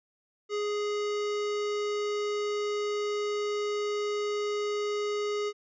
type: tone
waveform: square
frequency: 415.3 Hz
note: G#4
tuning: in tune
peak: -29 dBFS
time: 0.49-5.53 s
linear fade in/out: 50 ms
effects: resampled to 16000 Hz